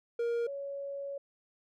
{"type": "tone pair in turn", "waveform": ["triangle", "sine"], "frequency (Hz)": [470, 558.9], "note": ["A#4", "C#5"], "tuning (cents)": [14, 14], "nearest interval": "minor third", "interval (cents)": 300, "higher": "second", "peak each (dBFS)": [-27, -36], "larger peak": "first", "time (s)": [[0.19, 0.47], [0.47, 1.18]], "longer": "second", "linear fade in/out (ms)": 5, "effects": []}